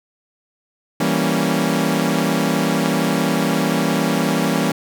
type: chord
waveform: sawtooth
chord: E diminished seventh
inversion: none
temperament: equal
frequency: 164.81 / 196 / 233.1 / 277.2 Hz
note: E3 / G3 / Bb3 / Db4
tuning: 0 / 0 / 0 / 0 cents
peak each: -18 dBFS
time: 1-4.72 s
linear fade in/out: 5 ms
effects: none